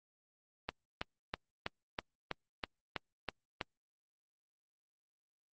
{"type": "click train", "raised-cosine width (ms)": 0.3, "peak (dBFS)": -19, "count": 10, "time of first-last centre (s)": [0.69, 3.612], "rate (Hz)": 3.08, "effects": ["Opus 32 kbps"]}